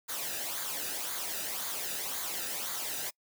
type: noise with flanger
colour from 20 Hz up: white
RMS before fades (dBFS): -36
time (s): 0.08-3.11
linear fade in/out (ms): 20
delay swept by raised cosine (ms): 0.36 to 0.94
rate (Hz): 1.9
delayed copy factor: -0.6
effects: noise-tail reverb RT60 0.1 s tail -26 dB re dry